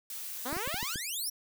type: noise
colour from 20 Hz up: blue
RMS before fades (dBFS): -40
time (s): 0.1-0.95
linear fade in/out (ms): 2
type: exponential sweep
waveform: 10% pulse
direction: up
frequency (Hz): 233.3 to 5800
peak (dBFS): -26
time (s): 0.45-1.3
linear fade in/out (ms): 10
type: clicks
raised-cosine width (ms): 3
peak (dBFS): -27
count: 6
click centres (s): 0.528 / 0.567 / 0.676 / 0.743 / 0.829 / 0.958
effects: none